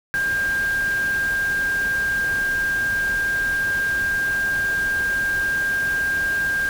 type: tone in noise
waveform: sine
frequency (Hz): 1600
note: G6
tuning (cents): +35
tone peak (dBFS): -19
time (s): 0.14-6.69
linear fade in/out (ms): 0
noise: pink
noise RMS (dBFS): -34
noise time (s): 0.14-6.69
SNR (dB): +12
effects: none